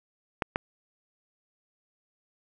clicks, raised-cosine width 0.5 ms, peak -11 dBFS, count 2, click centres 0.422 / 0.559 s, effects none

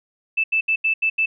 sine tone bursts at uneven times, 2637 Hz, E7, in tune, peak -16 dBFS, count 6, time 0.37-0.44 / 0.52-0.61 / 0.68-0.76 / 0.84-0.94 / 1.02-1.1 / 1.18-1.26 s, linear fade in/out 10 ms, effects none

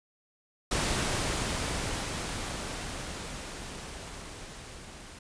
pink noise with level ramp, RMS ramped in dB -28 to -47 dBFS, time 0.71-5.19 s, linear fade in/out 5 ms, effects resampled to 22050 Hz

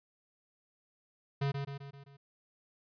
square tone with echo, 139.7 Hz, C#3, 14 cents sharp, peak -30 dBFS, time 1.41-1.52 s, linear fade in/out 10 ms, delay 130 ms, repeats 5, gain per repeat -5 dB, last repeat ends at 2.17 s, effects resampled to 11025 Hz

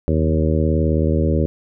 harmonic tone with a mistuned harmonic, 78.7 Hz, D#2, 20 cents sharp, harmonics 1 / 2 / 3 / 4 / 5 / 6 / 7, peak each -18 / -21 / -23 / -24 / -25 / -26 / -26 dBFS, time 0.08-1.46 s, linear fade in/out 0 ms, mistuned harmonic 1, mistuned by +46 cents, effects none

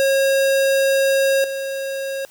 square tone with level steps, 543 Hz, C#5, 36 cents flat, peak -15 / -24 dBFS, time 0-2.25 s, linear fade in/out 0 ms, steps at 1.44 s, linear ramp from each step 2 ms, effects white hiss -50 dBFS RMS until 2.3 s

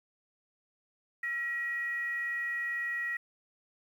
sine tone with frequency modulation, 1909 Hz, A#6, 41 cents sharp, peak -31 dBFS, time 1.23-3.17 s, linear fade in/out 5 ms, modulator 549 Hz, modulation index 0.31, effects 10-bit

